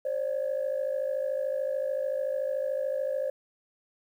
sine tone pair together, 533.4 / 587 Hz, C5 / D5, +33 / -1 cents, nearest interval major second, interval 166 cents, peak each -28 / -30 dBFS, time 0.05-3.3 s, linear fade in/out 5 ms, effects tanh soft clip ceiling -22 dBFS + 10-bit

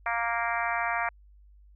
harmonic tone, 233.1 Hz, A#3, in tune, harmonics 3 / 4 / 5 / 6 / 7 / 8 / 9 / 10, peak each -32 / -33 / -34 / -35 / -35 / -36 / -37 / -37 dBFS, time 0.06-1.09 s, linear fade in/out 2 ms, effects added 50 Hz sine -52 dBFS peak until 1.75 s

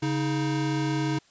square tone pair together, 140 / 314.3 Hz, C#3 / D#4, +18 / +18 cents, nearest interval octave + major second, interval 1400 cents, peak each -28 dBFS, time 0.02-1.19 s, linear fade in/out 10 ms, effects white hiss -60 dBFS RMS until 1.3 s + resampled to 16000 Hz

